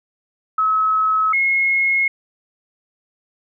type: tone pair in turn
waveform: sine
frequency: 1287 / 2164 Hz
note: E6 / C#7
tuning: -42 / -42 cents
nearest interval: major sixth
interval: 900 cents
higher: second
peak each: -14 dBFS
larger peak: neither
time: 0.58-1.33 / 1.33-2.08 s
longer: neither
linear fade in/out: 5 ms
effects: none